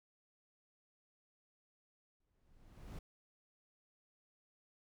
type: noise with exponential growth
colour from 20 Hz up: brown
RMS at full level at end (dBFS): -44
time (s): 2.2-2.99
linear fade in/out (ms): 5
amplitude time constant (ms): 170
effects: none